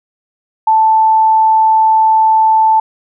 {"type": "tone", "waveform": "sine", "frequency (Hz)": 880, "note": "A5", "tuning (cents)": 0, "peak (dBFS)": -6, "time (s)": [0.67, 2.8], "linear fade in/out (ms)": 5, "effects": []}